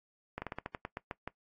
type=slowing click train; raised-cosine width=0.5 ms; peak=-22 dBFS; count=11; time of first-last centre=0.38-1.276 s; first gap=40 ms; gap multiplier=1.17; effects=noise-tail reverb RT60 0.1 s tail -19 dB re dry + AAC 48 kbps